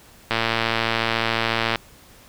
click train, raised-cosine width 0.3 ms, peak -4 dBFS, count 166, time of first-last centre 0.31-1.757 s, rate 114 Hz, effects pink hiss -49 dBFS RMS until 2.28 s

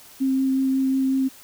sine tone with vibrato, 265.8 Hz, C4, 27 cents sharp, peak -18 dBFS, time 0.2-1.29 s, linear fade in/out 20 ms, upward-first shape sine, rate 5.5 Hz, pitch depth 9 cents each way, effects white hiss -47 dBFS RMS until 1.43 s

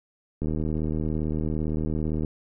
click train, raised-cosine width 3 ms, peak -16 dBFS, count 143, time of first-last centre 0.42-2.248 s, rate 77.7 Hz, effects none

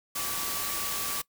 sine tone in noise, 1150 Hz, D6, 37 cents flat, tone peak -39 dBFS, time 0.15-1.22 s, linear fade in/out 10 ms, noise white, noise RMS -32 dBFS, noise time 0.15-1.22 s, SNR -10 dB, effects noise-tail reverb RT60 0.1 s tail -21 dB re dry

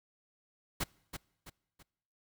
pink noise with echo, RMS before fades -33 dBFS, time 0.8-0.84 s, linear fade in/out 10 ms, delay 330 ms, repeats 3, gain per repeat -8 dB, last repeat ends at 1.83 s, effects noise-tail reverb RT60 0.9 s tail -25 dB re dry

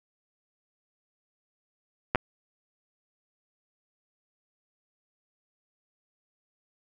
clicks, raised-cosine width 0.5 ms, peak -9 dBFS, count 2, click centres 2.149 / 2.157 s, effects none

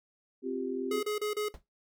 sine chord, C suspended fourth, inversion none, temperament equal, 261.6 / 349.2 / 392 Hz, C4 / F4 / G4, 0 / 0 / 0 cents, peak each -35 / -38 / -35 dBFS, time 0.42-1.03 s, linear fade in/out 50 ms
square tone bursts, 420.9 Hz, G#4, 23 cents sharp, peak -30 dBFS, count 4, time 0.91-1.486 s, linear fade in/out 5 ms, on 120 ms, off 32 ms
brown noise with exponential decay, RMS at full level -38 dBFS, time 1.54-1.63 s, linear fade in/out 1 ms, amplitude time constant 18 ms
effects noise-tail reverb RT60 0.2 s tail -17 dB re dry

